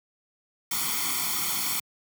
white noise with comb filter, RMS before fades -28 dBFS, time 0.71-1.8 s, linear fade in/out 5 ms, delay 0.9 ms, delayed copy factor +1, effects high-pass 150 Hz 12 dB/octave

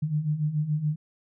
sine beating tone pair, 146.83 / 153.83 Hz, D3 / D#3, 0 / -19 cents, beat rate 7 Hz, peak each -30 / -25 dBFS, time 0.02-0.96 s, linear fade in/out 10 ms, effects none

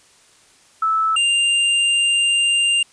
sine / square tone pair in turn, 1310 / 2794 Hz, E6 / F7, -11 / 0 cents, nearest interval octave + minor second, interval 1311 cents, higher second, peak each -15 dBFS, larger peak neither, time 0.82-1.16 / 1.16-2.83 s, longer second, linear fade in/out 5 ms, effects white hiss -52 dBFS RMS until 2.92 s + resampled to 22050 Hz

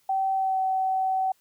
sine tone with pitch glide, 770 to 759.4 Hz, G5 to F#5, -31 to +45 cents, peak -22 dBFS, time 0.09-1.32 s, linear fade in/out 5 ms, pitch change -24 cents, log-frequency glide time 0.34-0.59 s, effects white hiss -66 dBFS RMS until 1.4 s

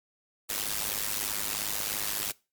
white noise with amplitude modulation, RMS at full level -28 dBFS, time 0.49-2.32 s, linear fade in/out 10 ms, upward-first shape sine, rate 103 Hz, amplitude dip 85%, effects noise-tail reverb RT60 0.3 s tail -23 dB re dry + MP3 96 kbps

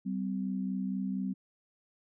sine tone pair together, 192.53 / 256.8 Hz, G3 / C4, -31 / -32 cents, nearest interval perfect fourth, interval 499 cents, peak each -32 / -36 dBFS, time 0.05-1.34 s, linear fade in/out 20 ms, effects none

